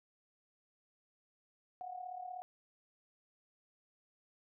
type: tone with amplitude modulation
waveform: sine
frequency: 730 Hz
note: F#5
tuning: 24 cents flat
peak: -39 dBFS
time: 1.81-2.42 s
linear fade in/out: 0 ms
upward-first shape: sine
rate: 36.3 Hz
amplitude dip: 70%
effects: none